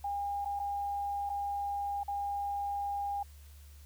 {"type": "tone with dropouts", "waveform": "sine", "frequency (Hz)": 808, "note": "G#5", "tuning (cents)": -48, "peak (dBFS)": -32, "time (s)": [0.04, 3.23], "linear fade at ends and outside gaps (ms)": 5, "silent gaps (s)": [[0.448, 0.456], [0.593, 0.598], [1.294, 1.299], [2.034, 2.08]], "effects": ["added 72 Hz sine -50 dBFS peak until 3.85 s", "white hiss -62 dBFS RMS until 3.85 s"]}